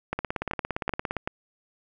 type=two click trains; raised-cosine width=0.5 ms; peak=-12 / -13 dBFS; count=4 / 18; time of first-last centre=0.13-1.275 / 0.19-1.167 s; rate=2.62 / 17.4 Hz; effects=none